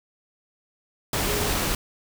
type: tone in noise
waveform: sine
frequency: 415.3 Hz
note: G#4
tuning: in tune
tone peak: -30 dBFS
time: 1.27-1.5 s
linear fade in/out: 2 ms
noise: pink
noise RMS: -25 dBFS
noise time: 1.13-1.75 s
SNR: -8 dB
effects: none